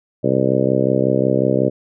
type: harmonic tone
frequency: 65.5 Hz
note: C2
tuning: 2 cents sharp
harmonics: 2 / 3 / 4 / 5 / 6 / 7 / 8 / 9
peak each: -22 / -22 / -22 / -22 / -22 / -22 / -22 / -22 dBFS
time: 0.23-1.7 s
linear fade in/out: 20 ms
effects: none